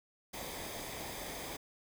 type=noise with comb filter; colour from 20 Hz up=pink; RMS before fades=-43 dBFS; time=0.33-1.57 s; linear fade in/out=10 ms; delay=0.71 ms; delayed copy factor=-0.55; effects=none